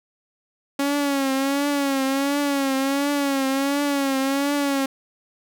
sawtooth tone with vibrato, 277.2 Hz, C#4, in tune, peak -16 dBFS, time 0.79-4.86 s, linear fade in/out 5 ms, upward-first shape triangle, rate 1.4 Hz, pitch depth 76 cents each way, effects none

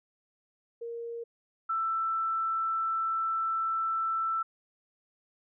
sine tone pair in turn, 466.8 / 1329.1 Hz, A#4 / E6, +2 / +14 cents, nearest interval octave + tritone, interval 1812 cents, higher second, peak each -35 / -27 dBFS, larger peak second, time 0.81-1.24 / 1.69-4.43 s, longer second, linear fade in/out 10 ms, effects none

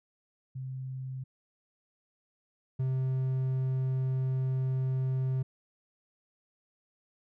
sine / triangle tone pair in turn, 130.81 / 130.81 Hz, C3 / C3, 0 / 0 cents, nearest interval unison, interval 0 cents, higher neither, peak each -35 / -25 dBFS, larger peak second, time 0.55-1.24 / 2.79-5.43 s, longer second, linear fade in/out 10 ms, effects none

